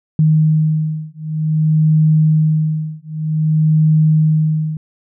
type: beating tone pair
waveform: sine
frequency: 155.56 / 156.09 Hz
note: D#3 / D#3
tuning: 0 / +6 cents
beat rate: 0.53 Hz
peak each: -14 dBFS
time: 0.19-4.77 s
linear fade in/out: 2 ms
effects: none